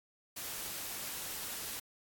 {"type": "noise", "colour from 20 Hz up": "white", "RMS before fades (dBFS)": -41, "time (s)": [0.36, 1.8], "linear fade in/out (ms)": 10, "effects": ["AAC 64 kbps"]}